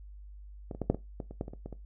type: clicks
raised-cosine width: 2 ms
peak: -24 / -28 / -18 / -10 / -22 / -23 / -30 / -19 / -28 / -30 / -26 / -29 dBFS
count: 12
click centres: 0.712 / 0.749 / 0.817 / 0.9 / 0.946 / 1.202 / 1.31 / 1.411 / 1.481 / 1.535 / 1.66 / 1.727 s
effects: noise-tail reverb RT60 0.2 s tail -17 dB re dry + added 50 Hz sine -45 dBFS peak until 1.85 s